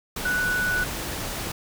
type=tone in noise; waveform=sine; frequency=1480 Hz; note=F#6; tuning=in tune; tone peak=-22 dBFS; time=0.25-0.84 s; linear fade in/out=5 ms; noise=pink; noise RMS=-31 dBFS; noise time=0.16-1.52 s; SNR=+6 dB; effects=none